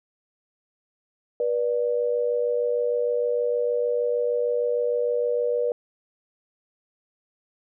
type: tone pair together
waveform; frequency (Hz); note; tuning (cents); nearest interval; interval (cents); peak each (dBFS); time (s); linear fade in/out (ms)
sine; 484.1 / 590.6; B4 / D5; -35 / +10; minor third; 345; -22 / -27; 1.4-5.72; 2
effects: none